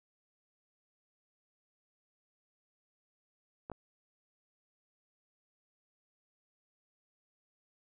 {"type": "clicks", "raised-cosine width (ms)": 1, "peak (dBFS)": -28, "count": 2, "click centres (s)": [3.699, 3.717], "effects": []}